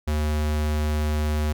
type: tone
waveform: square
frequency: 75.7 Hz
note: D#2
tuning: 47 cents flat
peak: -22 dBFS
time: 0.07-1.53 s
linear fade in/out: 10 ms
effects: none